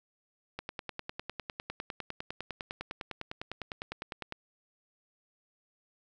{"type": "click train", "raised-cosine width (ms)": 0.3, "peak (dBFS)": -21, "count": 38, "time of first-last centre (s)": [0.59, 4.324], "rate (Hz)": 9.91, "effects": []}